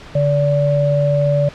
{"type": "tone pair together", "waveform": "sine", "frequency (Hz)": [144.6, 578], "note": ["D3", "D5"], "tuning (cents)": [-27, -28], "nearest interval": "2 octaves", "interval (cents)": 2399, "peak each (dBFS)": -15, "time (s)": [0.15, 1.49], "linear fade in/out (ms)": 5, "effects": ["pink hiss -37 dBFS RMS until 1.54 s", "low-pass 4000 Hz 12 dB/octave"]}